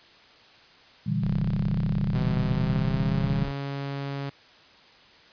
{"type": "chord", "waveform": "sine", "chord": "E half-diminished seventh", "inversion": "second", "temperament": "just", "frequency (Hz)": [118.67, 148.33, 164.81, 197.78], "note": ["Bb2", "D3", "E3", "G3"], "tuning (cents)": [31, 18, 0, 16], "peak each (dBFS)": -29, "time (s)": [1.06, 3.45], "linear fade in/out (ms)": 10}
{"type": "tone", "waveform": "sawtooth", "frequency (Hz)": 33.42, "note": "C1", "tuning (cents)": 38, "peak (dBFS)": -28, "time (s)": [1.22, 3.52], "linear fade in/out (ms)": 20}
{"type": "tone with pitch glide", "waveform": "sawtooth", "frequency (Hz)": [127.1, 139.41], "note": ["C3", "C#3"], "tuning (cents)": [-50, 10], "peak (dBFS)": -26, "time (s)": [2.14, 4.3], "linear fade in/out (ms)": 10, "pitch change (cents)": 160, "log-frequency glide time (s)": [2.44, 3.53]}
{"effects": ["white hiss -53 dBFS RMS until 5.32 s", "resampled to 11025 Hz"]}